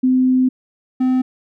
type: tone pair in turn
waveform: sine / triangle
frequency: 256.6 / 256.6 Hz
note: C4 / C4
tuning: -34 / -34 cents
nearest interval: unison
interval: 0 cents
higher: neither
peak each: -11 dBFS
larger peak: neither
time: 0.03-0.49 / 1-1.22 s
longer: first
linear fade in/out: 10 ms
effects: none